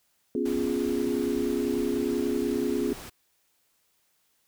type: chord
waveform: sine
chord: C# dominant seventh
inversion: third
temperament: equal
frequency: 246.9 / 277.2 / 349.2 / 415.3 Hz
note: B3 / C#4 / E#4 / G#4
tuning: 0 / 0 / 0 / 0 cents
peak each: -30 dBFS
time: 0.35-2.93 s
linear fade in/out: 2 ms
type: noise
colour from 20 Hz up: pink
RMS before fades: -42 dBFS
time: 0.45-3.1 s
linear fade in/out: 10 ms
effects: white hiss -70 dBFS RMS until 4.47 s